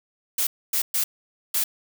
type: noise bursts at uneven times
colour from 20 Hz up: blue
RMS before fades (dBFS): -23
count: 4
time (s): 0.38-0.47 / 0.73-0.82 / 0.94-1.04 / 1.54-1.64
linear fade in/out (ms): 5
effects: none